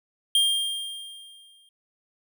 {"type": "tone with exponential decay", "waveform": "square", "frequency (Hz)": 3203, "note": "G7", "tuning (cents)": 37, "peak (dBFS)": -17, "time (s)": [0.35, 1.69], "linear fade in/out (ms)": 2, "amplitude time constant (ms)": 290, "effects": []}